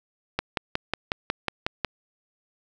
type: click train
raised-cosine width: 0.3 ms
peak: -8 dBFS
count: 9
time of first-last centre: 0.39-1.847 s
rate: 5.49 Hz
effects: none